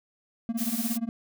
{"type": "tone with tremolo", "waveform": "triangle", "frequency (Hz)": 230, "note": "A#3", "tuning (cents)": -23, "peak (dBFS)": -22, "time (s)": [0.49, 1.09], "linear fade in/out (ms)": 0, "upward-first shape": "sine", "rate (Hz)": 17, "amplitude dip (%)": 95}
{"type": "noise", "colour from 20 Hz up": "blue", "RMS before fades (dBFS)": -33, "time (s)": [0.57, 0.98], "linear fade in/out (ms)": 20}
{"effects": []}